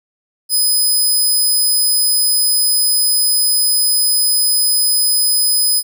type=tone; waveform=5% pulse; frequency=5020 Hz; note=D#8; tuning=15 cents sharp; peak=-6 dBFS; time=0.49-5.83 s; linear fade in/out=50 ms; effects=none